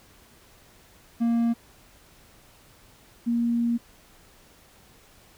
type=tone pair in turn; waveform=triangle / sine; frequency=233.1 / 235.3 Hz; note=A#3 / A#3; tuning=0 / +16 cents; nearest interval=unison; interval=16 cents; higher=second; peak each=-18 / -21 dBFS; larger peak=first; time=1.2-1.54 / 3.26-3.78 s; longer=second; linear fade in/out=20 ms; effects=pink hiss -55 dBFS RMS until 5.37 s